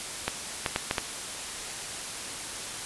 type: clicks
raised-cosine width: 0.3 ms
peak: -9 dBFS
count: 5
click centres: 0.28 / 0.662 / 0.761 / 0.911 / 0.982 s
effects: white hiss -36 dBFS RMS until 2.85 s + resampled to 24000 Hz